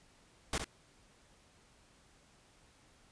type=noise with echo; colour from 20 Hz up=pink; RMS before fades=-34 dBFS; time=0.53-0.58 s; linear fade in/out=2 ms; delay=64 ms; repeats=1; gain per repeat=-6 dB; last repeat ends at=0.644 s; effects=pink hiss -65 dBFS RMS until 3.11 s + resampled to 22050 Hz